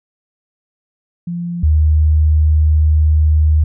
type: tone pair in turn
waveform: sine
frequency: 172.9 / 77.02 Hz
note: F3 / D#2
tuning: -17 / -17 cents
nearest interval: octave + major second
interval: 1400 cents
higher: first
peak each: -19 / -8 dBFS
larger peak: second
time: 1.27-1.63 / 1.63-3.64 s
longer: second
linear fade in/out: 5 ms
effects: none